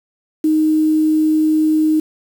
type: tone with quantisation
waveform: sine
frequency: 311.1 Hz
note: D#4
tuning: in tune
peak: -11 dBFS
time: 0.44-2 s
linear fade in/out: 5 ms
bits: 6
effects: none